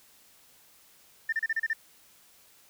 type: tone bursts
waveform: sine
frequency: 1797 Hz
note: A6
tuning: 36 cents sharp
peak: -24 dBFS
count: 7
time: 1.29-1.733 s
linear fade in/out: 5 ms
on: 35 ms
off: 33 ms
effects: tanh soft clip ceiling -20 dBFS + white hiss -59 dBFS RMS until 2.69 s